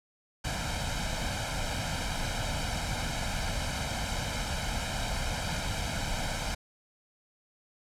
pink noise with comb filter, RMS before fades -32 dBFS, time 0.44-6.55 s, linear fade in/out 10 ms, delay 1.3 ms, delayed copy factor +0.75, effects low-pass 8000 Hz 12 dB/octave

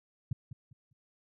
sine tone with echo, 125.9 Hz, B2, 34 cents sharp, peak -27 dBFS, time 0.31-0.33 s, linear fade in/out 5 ms, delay 200 ms, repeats 3, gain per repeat -12 dB, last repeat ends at 0.93 s, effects none

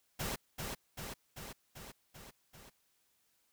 pink noise with echo, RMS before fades -38 dBFS, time 0.19-0.36 s, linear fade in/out 10 ms, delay 390 ms, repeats 6, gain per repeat -3 dB, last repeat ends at 2.7 s, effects white hiss -75 dBFS RMS until 3.52 s

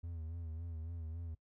triangle tone with vibrato, 82.3 Hz, E2, 2 cents flat, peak -39 dBFS, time 0.03-1.35 s, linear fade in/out 10 ms, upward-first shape sine, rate 3.6 Hz, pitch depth 68 cents each way, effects noise-tail reverb RT60 0.1 s tail -21 dB re dry

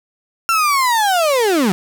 35% pulse linear sweep, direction down, 1366 to 171.9 Hz, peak -11 dBFS, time 0.49-1.72 s, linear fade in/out 0 ms, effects none

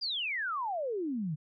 sine exponential sweep, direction down, 4978 to 142.5 Hz, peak -31 dBFS, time 0.01-1.36 s, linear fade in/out 20 ms, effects none

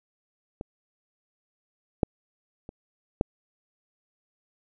clicks, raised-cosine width 2 ms, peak -21 / -7 / -26 / -8 dBFS, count 4, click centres 0.611 / 2.032 / 2.691 / 3.211 s, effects none

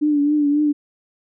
sine tone with vibrato, 293.7 Hz, D4, in tune, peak -14 dBFS, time 0.01-0.73 s, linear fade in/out 20 ms, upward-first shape triangle, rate 3.7 Hz, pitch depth 54 cents each way, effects none

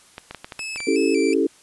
clicks, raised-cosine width 0.3 ms, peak -17 dBFS, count 8, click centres 0.181 / 0.31 / 0.347 / 0.445 / 0.522 / 0.593 / 0.76 / 0.804 s
sawtooth tone with vibrato, 2464 Hz, D#7, 17 cents flat, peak -25 dBFS, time 0.59-1.34 s, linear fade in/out 2 ms, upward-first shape square, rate 2.7 Hz, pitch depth 92 cents each way
sine chord, A dominant seventh, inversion first, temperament equal, 277.2 / 329.6 / 392 / 440 Hz, C#4 / E4 / G4 / A4, 0 / 0 / 0 / 0 cents, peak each -22 dBFS, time 0.87-1.47 s, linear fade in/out 5 ms
effects white hiss -52 dBFS RMS until 1.62 s + resampled to 24000 Hz

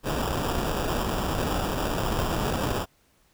pink noise with sample-and-hold, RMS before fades -27 dBFS, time 0.03-2.86 s, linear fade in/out 50 ms, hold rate 2100 Hz, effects pink hiss -64 dBFS RMS until 3.33 s

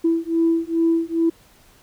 sine beating tone pair, 329.6 / 332 Hz, E4 / E4, 0 / +12 cents, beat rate 2.4 Hz, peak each -19 dBFS, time 0.04-1.3 s, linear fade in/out 10 ms, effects tanh soft clip ceiling -9 dBFS + pink hiss -53 dBFS RMS until 1.82 s

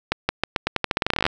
accelerating click train, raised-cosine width 0.3 ms, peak -3 dBFS, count 20, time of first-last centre 0.12-1.265 s, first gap 170 ms, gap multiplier 0.86, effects none

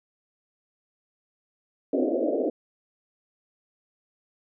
pink band-pass noise, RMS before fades -25 dBFS, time 1.93-2.5 s, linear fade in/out 5 ms, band 250 to 660 Hz, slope 96 dB/octave, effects none

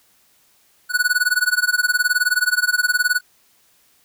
square tone with tremolo, 1474 Hz, F#6, 7 cents flat, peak -13 dBFS, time 0.89-3.21 s, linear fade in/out 50 ms, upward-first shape sine, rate 19 Hz, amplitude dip 95%, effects white hiss -58 dBFS RMS until 4.04 s

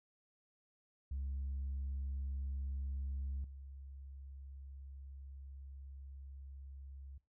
sine tone with level steps, 68.1 Hz, C#2, 30 cents flat, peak -36 / -48 dBFS, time 1.11-7.18 s, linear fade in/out 5 ms, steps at 3.44 s, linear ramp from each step 2 ms, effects noise-tail reverb RT60 0.3 s tail -22 dB re dry + tanh soft clip ceiling -35 dBFS

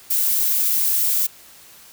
violet noise, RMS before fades -19 dBFS, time 0.1-1.27 s, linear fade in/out 10 ms, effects white hiss -46 dBFS RMS until 1.92 s

